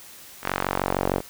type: tone with band-pass filter sweep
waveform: sawtooth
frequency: 46.58 Hz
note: F#1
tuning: 12 cents sharp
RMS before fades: -26 dBFS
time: 0.42-1.22 s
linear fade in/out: 50 ms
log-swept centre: 1600 to 510 Hz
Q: 1.1
effects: white hiss -45 dBFS RMS until 1.29 s